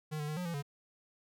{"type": "tone with pitch steps", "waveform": "square", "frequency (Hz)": [153.8, 148.7, 152.9, 179.6, 169.4, 142.6], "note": ["D#3", "D3", "D#3", "F3", "E3", "C#3"], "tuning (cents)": [-20, 22, -30, 49, 48, 49], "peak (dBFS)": -36, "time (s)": [0.11, 0.626], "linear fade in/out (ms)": 20, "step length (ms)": 86, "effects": []}